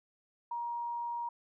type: tone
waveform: sine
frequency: 946 Hz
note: A#5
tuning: 25 cents sharp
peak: -34 dBFS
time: 0.51-1.29 s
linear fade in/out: 5 ms
effects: none